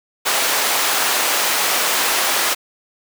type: high-pass noise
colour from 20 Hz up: pink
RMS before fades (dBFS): -18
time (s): 0.25-2.55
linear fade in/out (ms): 20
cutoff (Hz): 690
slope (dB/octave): 12
effects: none